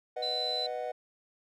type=chord; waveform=triangle; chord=B major; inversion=none; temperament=just; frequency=493.9 / 617.4 / 740.8 Hz; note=B4 / D#5 / F#5; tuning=0 / -14 / +2 cents; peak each=-35 dBFS; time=0.16-0.92 s; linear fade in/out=10 ms
type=tone; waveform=sine; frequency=4011 Hz; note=B7; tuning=26 cents sharp; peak=-30 dBFS; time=0.22-0.67 s; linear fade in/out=10 ms
effects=tanh soft clip ceiling -23 dBFS